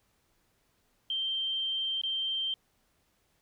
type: tone with dropouts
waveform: sine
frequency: 3142 Hz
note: G7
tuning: 3 cents sharp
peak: -29 dBFS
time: 1.1-2.54 s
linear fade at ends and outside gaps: 2 ms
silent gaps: 2.015-2.035 s
effects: pink hiss -72 dBFS RMS until 3.41 s